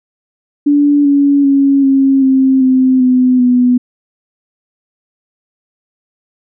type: tone with pitch steps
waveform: sine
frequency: 289.1 / 282.8 / 276.7 / 270.7 / 264.8 / 259.1 / 253.4 / 247.9 Hz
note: D4 / C#4 / C#4 / C#4 / C4 / C4 / B3 / B3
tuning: -27 / +35 / -3 / -41 / +21 / -17 / +45 / +7 cents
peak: -6 dBFS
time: 0.66-3.78 s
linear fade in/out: 10 ms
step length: 390 ms
effects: none